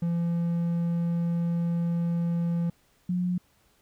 triangle / sine tone pair in turn, 170.2 / 179.15 Hz, F3 / F3, -44 / +44 cents, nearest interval minor second, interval 88 cents, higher second, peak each -22 / -24 dBFS, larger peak first, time 0.02-2.7 / 3.09-3.38 s, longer first, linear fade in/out 5 ms, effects pink hiss -65 dBFS RMS until 3.81 s

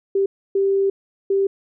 sine tone bursts at uneven times, 392 Hz, G4, in tune, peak -15 dBFS, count 3, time 0.15-0.26 / 0.55-0.9 / 1.3-1.47 s, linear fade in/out 5 ms, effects none

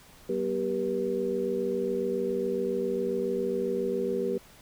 sine tone cluster, 190 / 242.9 / 393.3 / 480.6 Hz, F#3 / B3 / G4 / B4, +46 / -29 / +6 / -47 cents, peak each -36 / -35 / -29 / -31 dBFS, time 0.29-4.38 s, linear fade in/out 5 ms, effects pink hiss -54 dBFS RMS until 4.61 s

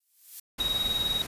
violet noise with exponential growth, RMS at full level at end -35 dBFS, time 0-0.4 s, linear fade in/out 5 ms, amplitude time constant 86 ms
pink noise, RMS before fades -37 dBFS, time 0.58-1.27 s, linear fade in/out 10 ms
triangle tone with tremolo, 3800 Hz, A#7, 33 cents sharp, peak -21 dBFS, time 0.6-1.22 s, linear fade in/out 2 ms, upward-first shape triangle, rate 20 Hz, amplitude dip 75%
effects resampled to 32000 Hz

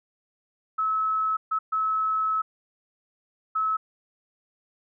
sine tone bursts at uneven times, 1295 Hz, E6, 31 cents flat, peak -22 dBFS, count 4, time 0.78-1.37 / 1.51-1.59 / 1.72-2.42 / 3.55-3.77 s, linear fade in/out 10 ms, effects none

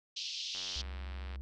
pink band-pass noise, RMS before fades -40 dBFS, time 0.16-0.82 s, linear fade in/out 10 ms, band 2900 to 5700 Hz, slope 48 dB/octave
click train, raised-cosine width 0.3 ms, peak -33 dBFS, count 76, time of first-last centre 0.55-1.358 s, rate 92.8 Hz
triangle tone, 66.6 Hz, C2, 31 cents sharp, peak -37 dBFS, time 0.76-1.41 s, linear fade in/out 0 ms
effects none

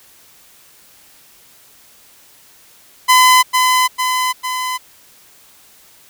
sawtooth tone with echo, 1014 Hz, B5, 45 cents sharp, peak -3 dBFS, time 3.08-3.43 s, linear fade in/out 20 ms, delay 450 ms, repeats 3, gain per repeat -4 dB, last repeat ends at 4.78 s, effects white hiss -47 dBFS RMS until 6.09 s

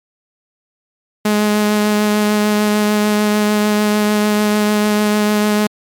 sawtooth tone with vibrato, 210 Hz, G#3, 19 cents sharp, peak -8 dBFS, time 1.25-5.67 s, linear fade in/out 5 ms, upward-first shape triangle, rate 6.7 Hz, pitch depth 14 cents each way, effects MP3 96 kbps

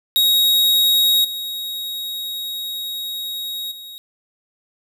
45% pulse tone with level steps, 3782 Hz, A#7, 24 cents sharp, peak -13 / -25 / -34 dBFS, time 0.16-3.98 s, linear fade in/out 0 ms, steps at 1.24 / 3.71 s, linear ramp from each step 10 ms, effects none

